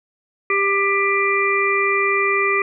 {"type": "harmonic tone", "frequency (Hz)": 396, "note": "G4", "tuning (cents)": 18, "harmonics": [1, 3, 5, 6], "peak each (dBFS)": [-21, -21, -21, -21], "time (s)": [0.5, 2.62], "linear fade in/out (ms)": 2, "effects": []}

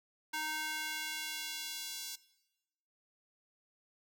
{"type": "tone with high-pass filter sweep", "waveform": "square", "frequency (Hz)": 309.4, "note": "D#4", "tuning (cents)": -10, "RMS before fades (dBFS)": -40, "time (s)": [0.33, 2.16], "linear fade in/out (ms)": 10, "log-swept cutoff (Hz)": [1200, 4700], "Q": 1.1, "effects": ["noise-tail reverb RT60 1.0 s tail -19 dB re dry"]}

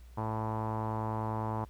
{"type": "tone with low-pass filter", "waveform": "sawtooth", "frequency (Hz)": 110, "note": "A2", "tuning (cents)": 0, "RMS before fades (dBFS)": -34, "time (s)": [0.17, 1.65], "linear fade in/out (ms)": 10, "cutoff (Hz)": 950, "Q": 5.1, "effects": ["added 60 Hz sine -49 dBFS peak until 1.69 s", "pink hiss -65 dBFS RMS until 1.69 s"]}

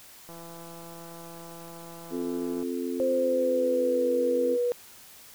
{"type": "click train", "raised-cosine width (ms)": 1, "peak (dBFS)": -32, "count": 394, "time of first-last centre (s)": [0.29, 2.629], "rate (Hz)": 168}
{"type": "harmonic tone", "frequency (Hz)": 87.31, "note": "F2", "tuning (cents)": 0, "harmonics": [3, 4, 5], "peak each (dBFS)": [-31, -33, -35], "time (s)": [2.1, 4.58], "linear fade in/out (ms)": 50}
{"type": "tone with pitch glide", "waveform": "sine", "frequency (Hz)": [523.3, 485.4], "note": ["C5", "B4"], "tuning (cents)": [0, -30], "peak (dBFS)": -23, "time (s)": [3, 4.72], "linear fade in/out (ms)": 0, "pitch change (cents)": -130, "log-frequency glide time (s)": [3.11, 4.16]}
{"effects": ["white hiss -50 dBFS RMS until 5.34 s"]}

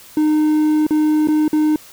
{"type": "tone with dropouts", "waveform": "triangle", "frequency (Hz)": 306.2, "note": "D#4", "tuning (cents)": -28, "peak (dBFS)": -10, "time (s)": [0.17, 1.76], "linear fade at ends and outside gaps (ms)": 2, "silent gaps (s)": [[0.867, 0.907], [1.274, 1.285], [1.48, 1.53]], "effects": ["white hiss -42 dBFS RMS until 1.92 s"]}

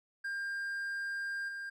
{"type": "tone with level steps", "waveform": "triangle", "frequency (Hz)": 1600, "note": "G6", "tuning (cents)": 35, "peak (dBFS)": [-33, -37], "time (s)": [0.24, 1.7], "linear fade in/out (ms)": 10, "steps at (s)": 1.48, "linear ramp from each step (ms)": 10, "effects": []}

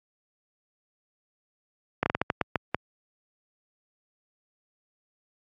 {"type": "slowing click train", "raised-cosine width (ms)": 0.5, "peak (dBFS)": -8, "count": 9, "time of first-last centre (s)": [2.03, 2.746], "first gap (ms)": 30, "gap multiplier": 1.3, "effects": ["high-pass 80 Hz 12 dB/octave", "AAC 48 kbps"]}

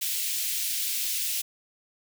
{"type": "high-pass noise", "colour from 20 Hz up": "white", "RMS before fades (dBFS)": -29, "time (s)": [0.01, 1.42], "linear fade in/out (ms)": 10, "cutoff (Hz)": 2400, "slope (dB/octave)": 24, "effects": []}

